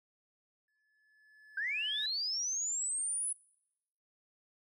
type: tone with exponential growth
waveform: triangle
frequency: 1722 Hz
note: A6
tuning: 38 cents flat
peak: -37 dBFS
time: 0.68-2.06 s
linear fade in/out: 2 ms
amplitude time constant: 300 ms
type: linear sweep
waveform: sine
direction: up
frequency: 1524 to 10240 Hz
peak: -32 dBFS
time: 1.57-3.33 s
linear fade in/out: 5 ms
effects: noise-tail reverb RT60 0.9 s tail -25 dB re dry + tanh soft clip ceiling -24 dBFS